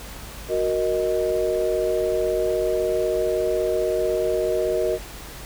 sine chord, D# minor, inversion first, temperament equal, 370 / 466.2 / 622.3 Hz, F#4 / A#4 / D#5, 0 / 0 / 0 cents, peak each -24 dBFS, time 0.48-4.99 s, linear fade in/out 50 ms, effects added 50 Hz sine -39 dBFS peak until 5.45 s + pink hiss -39 dBFS RMS until 5.45 s

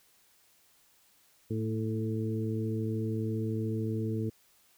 harmonic tone with a mistuned harmonic, 110 Hz, A2, in tune, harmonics 1 / 2 / 3 / 4, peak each -32 / -35 / -37 / -38 dBFS, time 1.5-4.3 s, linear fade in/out 10 ms, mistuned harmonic 2, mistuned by +23 cents, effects white hiss -65 dBFS RMS until 4.77 s

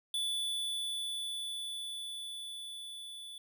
square tone with level ramp, 3468 Hz, A7, 26 cents flat, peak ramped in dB -32 to -45 dBFS, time 0.14-3.38 s, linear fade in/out 2 ms, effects none

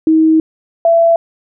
sine tone pair in turn, 317.9 / 669.5 Hz, D#4 / E5, +37 / +27 cents, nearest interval octave + minor second, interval 1290 cents, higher second, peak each -6 dBFS, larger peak neither, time 0.07-0.4 / 0.85-1.16 s, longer first, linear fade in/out 2 ms, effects none

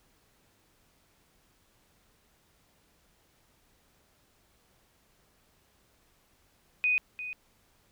sine tone with echo, 2489 Hz, D#7, in tune, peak -23 dBFS, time 6.84-6.98 s, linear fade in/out 0 ms, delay 350 ms, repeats 1, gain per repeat -12 dB, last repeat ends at 7.33 s, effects pink hiss -67 dBFS RMS until 7.91 s

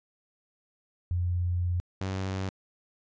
sine / sawtooth tone pair in turn, 88.3 / 95.35 Hz, F2 / G2, +20 / -47 cents, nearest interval minor second, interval 133 cents, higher second, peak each -25 / -26 dBFS, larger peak first, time 1.11-1.8 / 2.01-2.49 s, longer first, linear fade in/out 0 ms, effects resampled to 16000 Hz

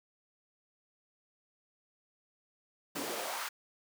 pink noise with high-pass filter sweep, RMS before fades -38 dBFS, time 2.95-3.49 s, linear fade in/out 10 ms, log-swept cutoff 240 to 1300 Hz, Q 2.2, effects none

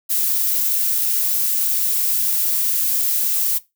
violet noise, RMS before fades -19 dBFS, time 0.09-3.59 s, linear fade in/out 20 ms, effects noise-tail reverb RT60 0.2 s tail -18 dB re dry

